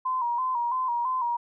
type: tone with vibrato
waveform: sine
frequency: 987.8 Hz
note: B5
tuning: in tune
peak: -24 dBFS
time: 0.05-1.37 s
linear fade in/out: 10 ms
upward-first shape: square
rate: 3 Hz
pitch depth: 68 cents each way
effects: none